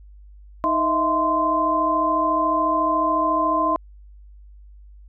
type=tone cluster; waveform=sine; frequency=313.7 / 635 / 669 / 1038 Hz; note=D#4 / D#5 / E5 / C6; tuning=+14 / +35 / +25 / -14 cents; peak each=-25 / -27 / -26 / -19 dBFS; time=0.64-3.76 s; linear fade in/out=0 ms; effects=added 50 Hz sine -42 dBFS peak until 5.08 s